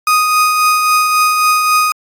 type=tone with tremolo; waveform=35% pulse; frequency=1244.5 Hz; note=D#6; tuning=in tune; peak=-6 dBFS; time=0.07-1.92 s; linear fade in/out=2 ms; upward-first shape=triangle; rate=3.7 Hz; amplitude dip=40%; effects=AAC 64 kbps